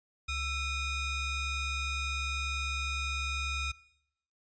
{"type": "ring-modulated tone", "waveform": "30% pulse", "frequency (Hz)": 1261, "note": "D#6", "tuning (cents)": 23, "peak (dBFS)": -26, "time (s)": [0.28, 3.72], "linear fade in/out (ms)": 10, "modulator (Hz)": 1190, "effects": ["noise-tail reverb RT60 0.8 s tail -21 dB re dry", "resampled to 16000 Hz"]}